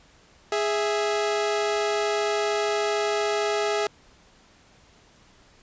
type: tone pair together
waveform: sawtooth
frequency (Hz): 415.1 / 659.3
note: G#4 / E5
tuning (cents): -1 / 0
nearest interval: minor sixth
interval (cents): 801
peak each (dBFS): -20 / -24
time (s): 0.52-3.87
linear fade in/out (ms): 2
effects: pink hiss -56 dBFS RMS until 5.62 s + resampled to 16000 Hz